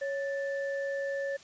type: tone pair together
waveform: sine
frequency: 554.4 / 1760 Hz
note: C#5 / A6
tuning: 0 / 0 cents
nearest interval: octave + minor sixth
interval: 2000 cents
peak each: -31 / -38 dBFS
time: 0.01-1.37 s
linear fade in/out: 10 ms
effects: white hiss -54 dBFS RMS until 1.43 s + resampled to 16000 Hz